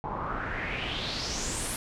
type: noise with low-pass filter sweep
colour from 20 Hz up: pink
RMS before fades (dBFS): -33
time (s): 0.04-1.76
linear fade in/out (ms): 0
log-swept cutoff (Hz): 850 to 11000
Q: 4.3
effects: none